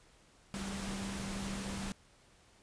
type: tone in noise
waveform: sine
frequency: 196 Hz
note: G3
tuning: in tune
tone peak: -40 dBFS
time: 0.54-1.92 s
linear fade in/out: 0 ms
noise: pink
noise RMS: -42 dBFS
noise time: 0.54-1.92 s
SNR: -1 dB
effects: pink hiss -64 dBFS RMS until 2.62 s + resampled to 22050 Hz